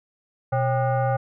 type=tone with frequency modulation; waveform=sine; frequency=123.6 Hz; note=B2; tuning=2 cents sharp; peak=-19 dBFS; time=0.52-1.17 s; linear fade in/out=10 ms; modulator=667 Hz; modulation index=1.2; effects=none